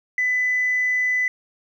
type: tone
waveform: sine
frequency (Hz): 2000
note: B6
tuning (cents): +21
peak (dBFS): -17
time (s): 0.18-1.28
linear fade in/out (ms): 2
effects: tanh soft clip ceiling -14 dBFS + 9-bit